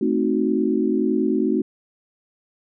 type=chord; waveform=sine; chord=A diminished seventh; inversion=none; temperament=equal; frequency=220 / 261.6 / 311.1 / 370 Hz; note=A3 / C4 / Eb4 / Gb4; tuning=0 / 0 / 0 / 0 cents; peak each=-23 dBFS; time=0.01-1.62 s; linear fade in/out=5 ms; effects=none